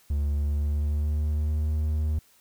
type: tone with pitch glide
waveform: triangle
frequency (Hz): 72.3 to 76.6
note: D2 to D#2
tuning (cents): -27 to -27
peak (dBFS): -21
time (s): 0.1-2.19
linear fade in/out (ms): 5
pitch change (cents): +100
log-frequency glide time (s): 0.3-1.68
effects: white hiss -60 dBFS RMS until 2.4 s